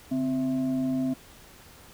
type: tone with frequency modulation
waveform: sine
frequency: 259.5 Hz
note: C4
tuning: 14 cents flat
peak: -24 dBFS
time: 0.11-1.14 s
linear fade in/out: 10 ms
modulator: 401 Hz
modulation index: 0.43
effects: pink hiss -51 dBFS RMS until 1.93 s